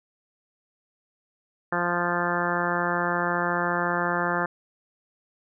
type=harmonic tone; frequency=174.61 Hz; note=F3; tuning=in tune; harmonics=1 / 2 / 3 / 4 / 5 / 6 / 7 / 8 / 9 / 10; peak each=-32 / -32 / -32 / -32 / -32 / -32 / -32 / -32 / -32 / -32 dBFS; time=1.72-4.46 s; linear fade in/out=5 ms; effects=none